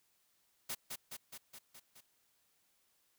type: noise with echo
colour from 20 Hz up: white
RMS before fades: -40 dBFS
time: 0.69-0.75 s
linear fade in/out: 10 ms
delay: 210 ms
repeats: 6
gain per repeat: -3 dB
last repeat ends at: 2.01 s
effects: white hiss -75 dBFS RMS until 3.18 s